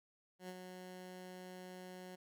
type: tone with ADSR envelope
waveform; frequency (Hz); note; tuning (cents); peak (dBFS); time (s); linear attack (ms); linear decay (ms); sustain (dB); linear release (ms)
15% pulse; 183.2; F#3; -17; -38; 0.39-2.16; 98; 44; -5; 13
effects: none